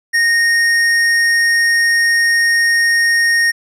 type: tone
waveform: square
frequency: 1854 Hz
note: A#6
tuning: 10 cents flat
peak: -11 dBFS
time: 0.13-3.52 s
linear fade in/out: 20 ms
effects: low-pass 10000 Hz 12 dB/octave